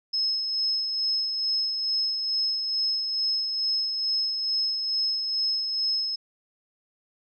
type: tone with tremolo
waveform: sine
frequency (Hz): 5180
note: E8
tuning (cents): -31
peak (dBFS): -22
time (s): 0.13-6.16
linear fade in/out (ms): 10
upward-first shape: sine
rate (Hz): 2.3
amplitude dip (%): 40
effects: none